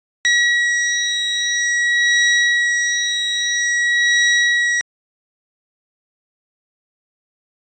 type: beating tone pair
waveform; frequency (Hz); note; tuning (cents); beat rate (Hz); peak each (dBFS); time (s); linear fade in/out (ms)
sawtooth; 1917 / 1917.5; A#6 / A#6; +48 / +48; 0.5; -12 / -17; 0.25-4.81; 0
effects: resampled to 16000 Hz